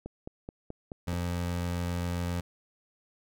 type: click train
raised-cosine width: 2 ms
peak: -25 dBFS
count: 6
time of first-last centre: 0.06-1.133 s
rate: 4.66 Hz
type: tone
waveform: 25% pulse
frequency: 87.5 Hz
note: F2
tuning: 4 cents sharp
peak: -26 dBFS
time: 1.07-2.41 s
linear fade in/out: 10 ms
effects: none